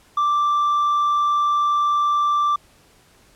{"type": "tone with hard clipping", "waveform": "triangle", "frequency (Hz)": 1174.7, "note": "D6", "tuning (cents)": 0, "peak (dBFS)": -15, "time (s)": [0.17, 2.56], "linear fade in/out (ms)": 5, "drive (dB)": 1, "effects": ["pink hiss -54 dBFS RMS until 3.35 s", "low-pass 12000 Hz 12 dB/octave"]}